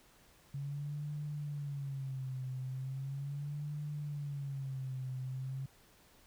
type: tone with vibrato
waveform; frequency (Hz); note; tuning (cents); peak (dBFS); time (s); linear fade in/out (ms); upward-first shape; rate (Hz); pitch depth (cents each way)
sine; 138.59; C#3; 0; -37; 0.54-5.66; 5; sine; 0.38; 120
effects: pink hiss -64 dBFS RMS until 6.26 s